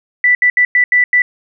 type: tone bursts at uneven times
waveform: sine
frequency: 1975.5 Hz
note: B6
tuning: in tune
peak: -7 dBFS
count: 6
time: 0.24-0.35 / 0.42-0.5 / 0.57-0.65 / 0.75-0.84 / 0.92-1.04 / 1.13-1.22 s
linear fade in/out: 2 ms
effects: none